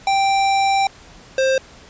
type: tone pair in turn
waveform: square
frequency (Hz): 784 / 528.7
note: G5 / C5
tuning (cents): 0 / +18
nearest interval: perfect fifth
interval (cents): 682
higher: first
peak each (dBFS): -15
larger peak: neither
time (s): 0.07-0.87 / 1.38-1.58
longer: first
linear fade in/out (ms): 2
effects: pink hiss -44 dBFS RMS until 1.89 s + resampled to 16000 Hz